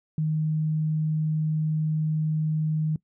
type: tone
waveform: sine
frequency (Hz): 155.56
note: D#3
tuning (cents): 0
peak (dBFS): -22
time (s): 0.18-2.96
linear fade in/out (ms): 2
effects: noise-tail reverb RT60 0.1 s tail -21 dB re dry